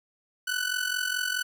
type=tone with amplitude modulation; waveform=sawtooth; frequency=1492 Hz; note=F#6; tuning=14 cents sharp; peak=-20 dBFS; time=0.47-1.43 s; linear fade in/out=10 ms; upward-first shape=sine; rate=44.7 Hz; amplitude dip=75%; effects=none